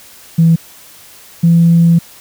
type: tone pair in turn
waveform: sine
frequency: 164.81 / 168.27 Hz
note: E3 / E3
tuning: 0 / +36 cents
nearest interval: unison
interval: 36 cents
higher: second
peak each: -4 dBFS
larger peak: neither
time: 0.38-0.56 / 1.43-1.99 s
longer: second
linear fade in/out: 10 ms
effects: tanh soft clip ceiling 0 dBFS + white hiss -39 dBFS RMS until 2.2 s